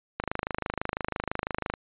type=click train; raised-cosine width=0.5 ms; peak=-13 dBFS; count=41; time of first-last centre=0.2-1.738 s; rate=26 Hz; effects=resampled to 8000 Hz